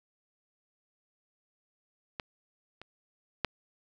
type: clicks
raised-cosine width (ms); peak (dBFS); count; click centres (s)
0.3; -19 / -29 / -11; 3; 2.198 / 2.816 / 3.447
effects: none